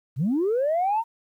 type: linear sweep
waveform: sine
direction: up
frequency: 110 to 936 Hz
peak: -19 dBFS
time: 0.16-1.04 s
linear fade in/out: 50 ms
effects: tanh soft clip ceiling -17 dBFS + 10-bit